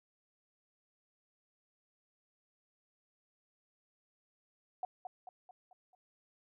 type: tone with echo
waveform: sine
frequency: 736 Hz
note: F#5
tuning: 9 cents flat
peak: -34 dBFS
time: 4.83-4.85 s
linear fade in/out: 2 ms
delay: 220 ms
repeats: 5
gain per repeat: -6 dB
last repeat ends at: 5.95 s
effects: none